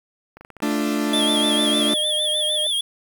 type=clicks; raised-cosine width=0.5 ms; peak=-26 dBFS; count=11; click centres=0.37 / 0.41 / 0.449 / 0.503 / 0.567 / 0.603 / 0.68 / 0.718 / 0.75 / 0.804 / 0.875 s
type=chord; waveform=40% pulse; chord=D minor; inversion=second; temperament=equal; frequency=220 / 293.7 / 349.2 Hz; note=A3 / D4 / F4; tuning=0 / 0 / 0 cents; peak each=-23 / -22 / -28 dBFS; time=0.62-1.94 s; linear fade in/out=5 ms
type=tone with pitch glide; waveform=triangle; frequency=622 to 608.8 Hz; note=D#5 to D#5; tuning=-1 to -38 cents; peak=-26 dBFS; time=1.13-2.67 s; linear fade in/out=2 ms; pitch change=-37 cents; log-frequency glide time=1.28-1.69 s
type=tone with vibrato; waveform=square; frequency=3383 Hz; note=G#7; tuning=31 cents sharp; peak=-20 dBFS; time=1.13-2.81 s; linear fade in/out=5 ms; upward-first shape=sine; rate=6.6 Hz; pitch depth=86 cents each way
effects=8-bit